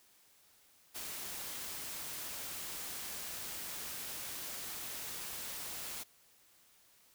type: noise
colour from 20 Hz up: white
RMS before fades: -43 dBFS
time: 0.94-6.04 s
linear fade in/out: 20 ms
effects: white hiss -66 dBFS RMS until 7.14 s

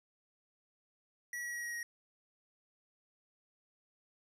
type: tone with pitch steps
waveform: square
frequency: 1931 / 1919.9 / 1908.8 / 1897.8 / 1886.9 Hz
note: B6 / B6 / A#6 / A#6 / A#6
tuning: -39 / -49 / +41 / +31 / +21 cents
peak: -39 dBFS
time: 1.33-1.83 s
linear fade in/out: 2 ms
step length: 100 ms
effects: resampled to 32000 Hz + 12-bit

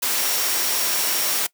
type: tone in noise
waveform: sine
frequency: 5588 Hz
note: F8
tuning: in tune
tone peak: -30 dBFS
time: 0.17-1.39 s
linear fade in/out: 10 ms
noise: white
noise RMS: -22 dBFS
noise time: 0.02-1.47 s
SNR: -11 dB
effects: noise-tail reverb RT60 0.1 s tail -21 dB re dry + high-pass 300 Hz 12 dB/octave

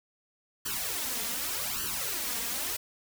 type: noise with flanger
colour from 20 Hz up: white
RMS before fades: -33 dBFS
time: 0.65-2.77 s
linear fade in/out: 10 ms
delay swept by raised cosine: 0.67 to 4.37 ms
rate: 0.85 Hz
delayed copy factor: +0.9
effects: none

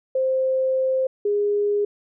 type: tone pair in turn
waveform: sine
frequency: 523.3 / 411.2 Hz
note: C5 / G#4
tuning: 0 / -17 cents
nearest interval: major third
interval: 417 cents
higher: first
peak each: -18 dBFS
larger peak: neither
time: 0.15-1.07 / 1.25-1.85 s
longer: first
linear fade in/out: 5 ms
effects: none

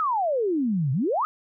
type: exponential two-way sweep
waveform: sine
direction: down then up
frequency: 1318.5 to 124.4 to 1318.5 Hz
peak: -21 dBFS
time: 0-1.25 s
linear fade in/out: 0 ms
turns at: 0.92 s
effects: none

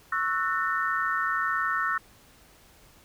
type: chord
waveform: sine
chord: F# dominant seventh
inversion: second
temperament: equal with one note detuned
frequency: 1108.7 / 1318.5 / 1480 / 1816.8 Hz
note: C#6 / E6 / F#6 / A#6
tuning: 0 / 0 / 0 / -45 cents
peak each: -32 / -28 / -31 / -30 dBFS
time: 0.12-1.98 s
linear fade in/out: 5 ms
effects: pink hiss -56 dBFS RMS until 3.04 s

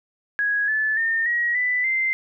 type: tone with pitch steps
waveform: sine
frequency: 1661.2 / 1737.8 / 1817.8 / 1901.6 / 1989.3 / 2081 Hz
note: G#6 / A6 / A#6 / A#6 / B6 / C7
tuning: 0 / -22 / -44 / +34 / +12 / -10 cents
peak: -19 dBFS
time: 0.39-2.13 s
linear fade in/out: 0 ms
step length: 290 ms
effects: none

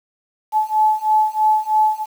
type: beating tone pair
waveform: sine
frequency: 860 / 863.1 Hz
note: A5 / A5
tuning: -40 / -34 cents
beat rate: 3.1 Hz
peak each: -17 / -16 dBFS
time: 0.52-2.06 s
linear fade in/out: 50 ms
effects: 7-bit

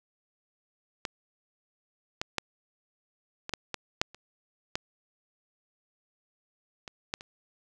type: clicks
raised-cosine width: 0.2 ms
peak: -14 / -13 / -10 / -19 / -12 / -15 / -6 / -30 / -12 / -23 / -13 / -26 dBFS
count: 12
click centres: 1.052 / 2.215 / 2.383 / 3.494 / 3.537 / 3.743 / 4.015 / 4.146 / 4.755 / 6.878 / 7.139 / 7.209 s
effects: none

